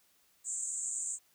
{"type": "band-pass noise", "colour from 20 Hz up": "pink", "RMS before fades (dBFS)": -37, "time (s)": [0.44, 1.19], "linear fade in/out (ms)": 50, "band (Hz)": [7000, 8300], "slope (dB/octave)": 96, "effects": ["white hiss -69 dBFS RMS until 1.34 s"]}